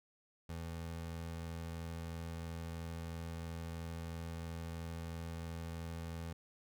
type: tone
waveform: 25% pulse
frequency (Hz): 83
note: E2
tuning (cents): +12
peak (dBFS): -38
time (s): 0.49-6.33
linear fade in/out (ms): 5
effects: none